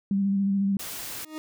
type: tone with vibrato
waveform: sine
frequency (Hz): 197.3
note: G3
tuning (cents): +11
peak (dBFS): -21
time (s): 0.11-0.77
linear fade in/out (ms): 2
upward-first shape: square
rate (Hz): 14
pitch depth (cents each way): 19
type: noise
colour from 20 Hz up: white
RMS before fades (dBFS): -36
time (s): 0.79-1.25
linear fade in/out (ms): 5
type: tone with exponential growth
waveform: 40% pulse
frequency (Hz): 311.1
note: D#4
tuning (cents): 0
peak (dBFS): -30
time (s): 1.13-1.38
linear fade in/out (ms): 0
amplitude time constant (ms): 53
effects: none